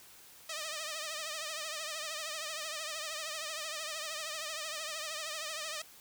5% pulse tone with vibrato, 622.3 Hz, D#5, in tune, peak -26 dBFS, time 0.49-5.82 s, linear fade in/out 5 ms, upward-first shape triangle, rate 13 Hz, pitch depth 100 cents each way, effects white hiss -56 dBFS RMS until 6 s

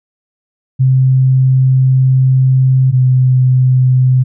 sine tone pair in turn, 130.81 / 128.41 Hz, C3 / C3, 0 / -32 cents, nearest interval unison, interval 32 cents, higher first, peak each -6 / -6 dBFS, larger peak neither, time 0.79-2.92 / 2.92-4.24 s, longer first, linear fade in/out 20 ms, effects none

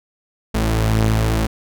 sawtooth tone pair together, 54.49 / 110 Hz, A1 / A2, -16 / 0 cents, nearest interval octave, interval 1216 cents, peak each -14 dBFS, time 0.54-1.47 s, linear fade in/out 10 ms, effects none

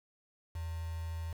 sine tone with quantisation, 82.41 Hz, E2, in tune, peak -36 dBFS, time 0.55-1.33 s, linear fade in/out 5 ms, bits 8, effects none

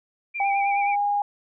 sine tone with vibrato, 2334 Hz, D7, 11 cents flat, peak -27 dBFS, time 0.34-0.96 s, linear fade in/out 20 ms, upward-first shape sine, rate 9.5 Hz, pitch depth 53 cents each way
sine tone with pitch glide, 796 to 817 Hz, G5 to G#5, +26 to -29 cents, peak -20 dBFS, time 0.4-1.22 s, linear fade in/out 2 ms, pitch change +45 cents, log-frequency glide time 0.56-1.03 s
effects none

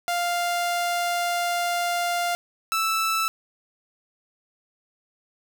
sawtooth tone pair in turn, 698.5 / 1318.6 Hz, F5 / E6, 0 / 0 cents, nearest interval major seventh, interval 1100 cents, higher second, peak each -19 / -18 dBFS, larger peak second, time 0.08-2.35 / 2.72-3.28 s, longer first, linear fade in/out 0 ms, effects none

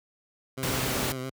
15% pulse tone with vibrato, 130 Hz, C3, 11 cents flat, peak -26 dBFS, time 0.57-1.3 s, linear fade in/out 10 ms, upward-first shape sine, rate 7.5 Hz, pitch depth 35 cents each way
pink noise, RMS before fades -29 dBFS, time 0.63-1.12 s, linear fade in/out 0 ms
effects high-pass 60 Hz 12 dB/octave

